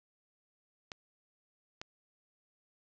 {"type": "clicks", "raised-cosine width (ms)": 0.2, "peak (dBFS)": -24, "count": 2, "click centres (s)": [0.918, 1.815], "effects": ["resampled to 16000 Hz", "10-bit"]}